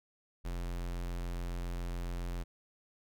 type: tone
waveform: square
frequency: 43.6 Hz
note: F1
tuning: 2 cents flat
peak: -36 dBFS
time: 0.44-2.44 s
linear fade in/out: 20 ms
effects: none